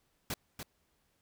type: noise with echo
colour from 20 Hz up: pink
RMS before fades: -36 dBFS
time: 0.3-0.34 s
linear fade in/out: 2 ms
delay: 290 ms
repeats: 1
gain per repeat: -7 dB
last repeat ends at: 0.63 s
effects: pink hiss -75 dBFS RMS until 1.21 s